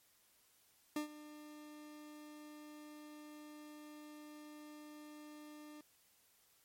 40% pulse tone with ADSR envelope, 300 Hz, D4, 37 cents sharp, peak -34 dBFS, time 0.96-5.81 s, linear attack 3 ms, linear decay 110 ms, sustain -17 dB, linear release 3 ms, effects white hiss -71 dBFS RMS until 6.64 s + MP3 64 kbps

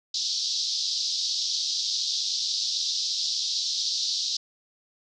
white band-pass noise, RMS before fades -28 dBFS, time 0.14-4.37 s, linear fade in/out 5 ms, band 3700 to 5600 Hz, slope 48 dB/octave, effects none

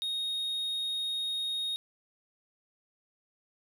triangle tone, 3729 Hz, A#7, in tune, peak -29 dBFS, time 0.02-1.76 s, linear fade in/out 0 ms, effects none

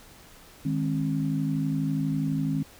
sine chord, Ab major, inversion second, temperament equal with one note detuned, 155.56 / 207.7 / 267.7 Hz, Eb3 / Ab3 / C4, 0 / 0 / +40 cents, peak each -27 / -32 / -28 dBFS, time 0.65-2.63 s, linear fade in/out 5 ms, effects pink hiss -51 dBFS RMS until 2.79 s

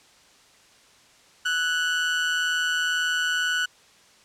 30% pulse tone with amplitude modulation, 1480 Hz, F#6, in tune, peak -17 dBFS, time 1.45-3.66 s, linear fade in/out 10 ms, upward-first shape sine, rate 162 Hz, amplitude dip 50%, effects white hiss -55 dBFS RMS until 4.24 s + low-pass 7000 Hz 12 dB/octave

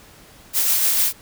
blue noise with tremolo, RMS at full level -17 dBFS, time 0.53-1.13 s, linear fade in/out 50 ms, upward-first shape sine, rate 6.7 Hz, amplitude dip 30%, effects pink hiss -47 dBFS RMS until 1.21 s

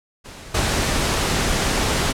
pink noise with level steps, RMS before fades -38 / -20 dBFS, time 0.24-2.13 s, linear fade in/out 20 ms, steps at 0.54 s, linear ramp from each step 10 ms, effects low-pass 9000 Hz 12 dB/octave

